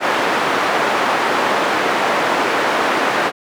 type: band-pass noise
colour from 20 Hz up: white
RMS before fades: -17 dBFS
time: 0-3.32 s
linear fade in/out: 50 ms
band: 300 to 1400 Hz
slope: 12 dB/octave
effects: none